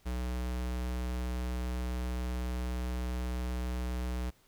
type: tone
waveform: square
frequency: 61.74 Hz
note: B1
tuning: in tune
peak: -33 dBFS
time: 0.05-4.31 s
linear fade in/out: 20 ms
effects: pink hiss -66 dBFS RMS until 4.47 s